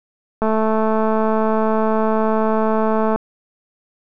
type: click train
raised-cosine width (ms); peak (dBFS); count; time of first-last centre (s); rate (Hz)
1; -6; 601; 0.42-3.16; 219
effects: none